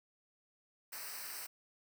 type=noise with comb filter; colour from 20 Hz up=white; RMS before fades=-45 dBFS; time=0.92-1.47 s; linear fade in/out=10 ms; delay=0.29 ms; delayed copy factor=-0.8; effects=none